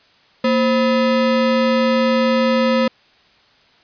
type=ring-modulated tone; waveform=square; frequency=378.2 Hz; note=F#4; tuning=38 cents sharp; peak=-11 dBFS; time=0.44-2.88 s; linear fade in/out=5 ms; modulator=147 Hz; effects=white hiss -53 dBFS RMS until 3.83 s + resampled to 11025 Hz